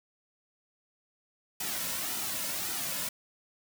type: noise with flanger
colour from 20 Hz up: white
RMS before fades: -34 dBFS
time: 1.6-3.09 s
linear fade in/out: 5 ms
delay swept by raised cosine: 1.8 to 2.58 ms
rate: 1.8 Hz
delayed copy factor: -0.6
effects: none